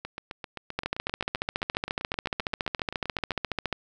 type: two click trains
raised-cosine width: 0.3 ms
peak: -19 / -11 dBFS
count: 26 / 43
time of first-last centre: 0.05-3.318 / 0.79-3.727 s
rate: 7.65 / 14.3 Hz
effects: none